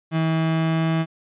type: tone with pitch glide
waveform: 35% pulse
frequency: 161.1 to 162.22 Hz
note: E3 to E3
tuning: -39 to -27 cents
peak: -17 dBFS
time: 0.11-1.06 s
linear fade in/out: 50 ms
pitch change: +12 cents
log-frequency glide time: 0.26-0.89 s
effects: resampled to 8000 Hz